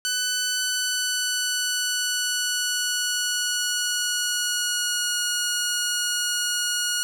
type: tone with pitch glide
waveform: 10% pulse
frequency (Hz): 1500 to 1444.7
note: F#6 to F#6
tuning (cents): +23 to -42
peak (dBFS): -14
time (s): 0.05-7.03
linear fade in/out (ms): 0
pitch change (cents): -65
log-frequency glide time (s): 0.51-5.19
effects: none